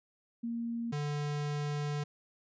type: tone pair in turn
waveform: sine / square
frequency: 233.1 / 146.84 Hz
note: A#3 / D3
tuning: 0 / 0 cents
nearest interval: minor sixth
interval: 800 cents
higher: first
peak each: -33 / -33 dBFS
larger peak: neither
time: 0.43-0.92 / 0.92-2.04 s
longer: second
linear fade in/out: 10 ms
effects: resampled to 16000 Hz